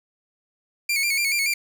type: tone with vibrato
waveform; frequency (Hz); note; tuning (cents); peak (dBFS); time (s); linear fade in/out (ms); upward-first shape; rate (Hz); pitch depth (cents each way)
sawtooth; 2287; D7; -47; -17; 0.89-1.54; 5; square; 7; 66
effects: none